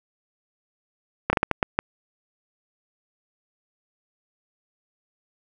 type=slowing click train; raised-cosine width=0.5 ms; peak=-4 dBFS; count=7; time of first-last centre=1.3-1.79 s; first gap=30 ms; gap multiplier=1.4; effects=none